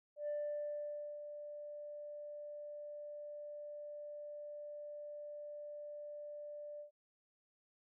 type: tone with ADSR envelope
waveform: sine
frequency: 590 Hz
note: D5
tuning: 8 cents sharp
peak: -35 dBFS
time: 0.16-6.91 s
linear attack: 120 ms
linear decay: 910 ms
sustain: -10 dB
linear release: 110 ms
effects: tanh soft clip ceiling -34 dBFS

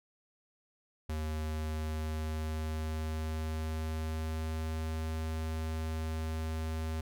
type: tone with pitch glide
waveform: square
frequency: 77.78 to 79.6 Hz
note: D#2 to D#2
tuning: 0 to +40 cents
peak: -34 dBFS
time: 1.09-7.01 s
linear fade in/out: 5 ms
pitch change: +40 cents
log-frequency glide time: 1.27-4.84 s
effects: none

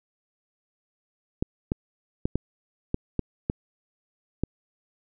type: clicks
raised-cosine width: 3 ms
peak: -11 dBFS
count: 8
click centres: 1.425 / 1.719 / 2.255 / 2.356 / 2.944 / 3.193 / 3.499 / 4.436 s
effects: none

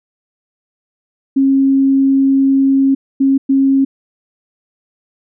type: tone bursts at uneven times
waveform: sine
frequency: 271 Hz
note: C#4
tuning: 39 cents flat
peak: -8 dBFS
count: 3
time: 1.36-2.95 / 3.2-3.38 / 3.49-3.85 s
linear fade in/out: 10 ms
effects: none

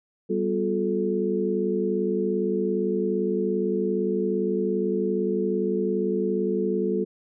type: tone cluster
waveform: sine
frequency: 194 / 245.6 / 356.6 / 434.1 Hz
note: G3 / B3 / F4 / A4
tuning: -18 / -9 / +36 / -23 cents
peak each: -27 / -32 / -27 / -26 dBFS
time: 0.29-7.05 s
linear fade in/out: 20 ms
effects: none

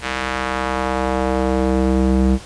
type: tone with band-pass filter sweep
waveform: square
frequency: 65 Hz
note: C2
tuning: 11 cents flat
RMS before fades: -18 dBFS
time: 0.01-2.39 s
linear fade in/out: 50 ms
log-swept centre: 2100 to 210 Hz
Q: 0.97
effects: pink hiss -38 dBFS RMS until 2.45 s + resampled to 22050 Hz

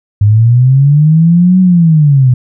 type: linear two-way sweep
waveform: sine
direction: up then down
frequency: 100.5 to 187.5 to 122.4 Hz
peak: -3 dBFS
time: 0.21-2.34 s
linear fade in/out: 5 ms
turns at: 1.6 s
effects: none

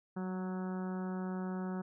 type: harmonic tone with a mistuned harmonic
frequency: 185 Hz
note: F#3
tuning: in tune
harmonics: 1 / 2 / 3 / 4 / 5 / 6 / 7 / 8 / 9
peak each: -36 / -44 / -51 / -50 / -51 / -56 / -53 / -55 / -60 dBFS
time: 0.16-1.82 s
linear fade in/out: 10 ms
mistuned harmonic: 1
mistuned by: +16 cents
effects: none

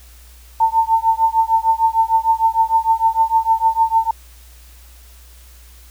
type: tone with tremolo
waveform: sine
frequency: 899 Hz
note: A5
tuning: 37 cents sharp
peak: -8 dBFS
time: 0.6-4.11 s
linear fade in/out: 5 ms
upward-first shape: triangle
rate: 6.6 Hz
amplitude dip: 100%
effects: added 60 Hz sine -41 dBFS peak until 5.9 s + white hiss -48 dBFS RMS until 5.9 s

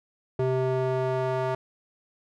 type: tone with band-pass filter sweep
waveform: square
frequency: 129.8 Hz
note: C3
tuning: 13 cents flat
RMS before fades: -26 dBFS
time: 0.39-1.55 s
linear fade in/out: 5 ms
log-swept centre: 410 to 740 Hz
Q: 1.3
effects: none

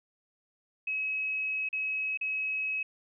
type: tone with dropouts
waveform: sine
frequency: 2560 Hz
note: D#7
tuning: 49 cents sharp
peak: -29 dBFS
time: 0.87-2.83 s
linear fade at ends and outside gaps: 5 ms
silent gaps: 1.689-1.728 / 2.174-2.211 s
effects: none

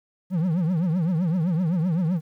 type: tone with vibrato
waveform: triangle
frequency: 171.5 Hz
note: F3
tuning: 31 cents flat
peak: -18 dBFS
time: 0.3-2.21 s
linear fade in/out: 50 ms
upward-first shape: triangle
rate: 7.8 Hz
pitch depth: 220 cents each way
effects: 10-bit

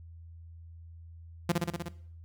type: tone with echo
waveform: sawtooth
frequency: 172.3 Hz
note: F3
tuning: 23 cents flat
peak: -19 dBFS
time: 1.49-1.52 s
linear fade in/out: 5 ms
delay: 61 ms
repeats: 6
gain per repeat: -2 dB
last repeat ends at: 1.886 s
effects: noise-tail reverb RT60 0.6 s tail -18 dB re dry + added 83 Hz sine -46 dBFS peak until 2.24 s

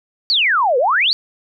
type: exponential two-way sweep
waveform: sine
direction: down then up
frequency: 4699 to 471 to 4699 Hz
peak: -12 dBFS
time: 0.3-1.13 s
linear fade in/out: 0 ms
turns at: 0.78 s
effects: none

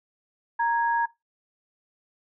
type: tone pair together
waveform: sine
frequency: 932.3 / 1656.6 Hz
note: A#5 / G#6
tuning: 0 / -5 cents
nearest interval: minor seventh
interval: 995 cents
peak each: -22 / -28 dBFS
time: 0.59-1.06 s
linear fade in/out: 10 ms
effects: noise-tail reverb RT60 0.2 s tail -20 dB re dry

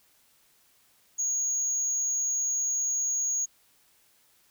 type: tone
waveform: sine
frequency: 6645 Hz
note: G#8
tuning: in tune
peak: -23 dBFS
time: 1.18-3.46 s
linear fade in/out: 20 ms
effects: tanh soft clip ceiling -24 dBFS + white hiss -64 dBFS RMS until 4.5 s

